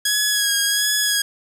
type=tone with vibrato; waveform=10% pulse; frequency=1663 Hz; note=G#6; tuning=2 cents sharp; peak=-8 dBFS; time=0.05-1.22 s; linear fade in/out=5 ms; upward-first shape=sine; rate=1.4 Hz; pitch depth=30 cents each way; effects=7-bit